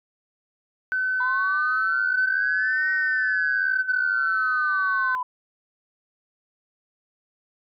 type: tone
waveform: sine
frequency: 1517 Hz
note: F#6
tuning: 43 cents sharp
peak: -21 dBFS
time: 0.92-5.15 s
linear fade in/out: 0 ms
type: linear two-way sweep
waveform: sine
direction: up then down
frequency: 990 to 1878 to 990 Hz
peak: -24 dBFS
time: 1.2-5.23 s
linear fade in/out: 5 ms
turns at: 2.91 s
effects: tanh soft clip ceiling -13 dBFS